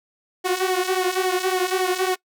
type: tone with flanger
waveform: sawtooth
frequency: 370 Hz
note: F#4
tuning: in tune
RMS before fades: -22 dBFS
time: 0.44-2.16 s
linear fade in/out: 20 ms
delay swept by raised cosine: 1.9 to 5.5 ms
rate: 3.6 Hz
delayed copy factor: -0.7
effects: noise-tail reverb RT60 0.1 s tail -23 dB re dry